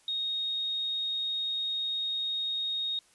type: tone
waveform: sine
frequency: 3729 Hz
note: A#7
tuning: in tune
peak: -29 dBFS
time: 0.08-2.99 s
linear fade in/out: 2 ms
effects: white hiss -63 dBFS RMS until 3.14 s + resampled to 24000 Hz